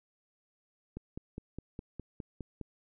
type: click train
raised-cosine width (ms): 3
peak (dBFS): -27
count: 9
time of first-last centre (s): 0.97-2.613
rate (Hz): 4.87
effects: none